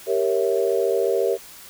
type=chord; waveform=sine; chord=G diminished seventh; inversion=none; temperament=equal; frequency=392 / 466.2 / 554.4 / 659.3 Hz; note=G4 / Bb4 / Db5 / Fb5; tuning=0 / 0 / 0 / 0 cents; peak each=-22 / -22 / -25 / -28 dBFS; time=0.06-1.38 s; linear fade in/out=50 ms; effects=white hiss -43 dBFS RMS until 1.69 s